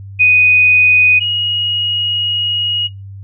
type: tone pair in turn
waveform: sine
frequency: 2489 / 2887 Hz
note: D#7 / F#7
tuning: 0 / -43 cents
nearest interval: minor third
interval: 257 cents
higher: second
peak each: -6 / -13 dBFS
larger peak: first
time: 0.19-1.2 / 1.2-2.88 s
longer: second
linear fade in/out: 20 ms
effects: noise-tail reverb RT60 0.2 s tail -17 dB re dry + added 98 Hz sine -28 dBFS peak until 3.23 s